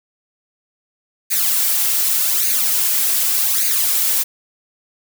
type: noise with flanger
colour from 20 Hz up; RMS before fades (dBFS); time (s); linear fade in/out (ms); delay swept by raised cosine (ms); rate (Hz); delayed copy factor
blue; -17; 1.3-4.24; 20; 0.45 to 3.75; 0.85; +0.65
effects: none